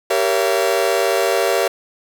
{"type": "chord", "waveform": "40% pulse", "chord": "G diminished seventh", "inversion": "none", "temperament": "just", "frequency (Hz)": [392, 470.4, 564.5, 677.4], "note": ["G4", "Bb4", "Db5", "Fb5"], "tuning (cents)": [0, 16, 31, 47], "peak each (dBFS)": -20, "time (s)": [0.1, 1.68], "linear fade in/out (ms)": 5, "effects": []}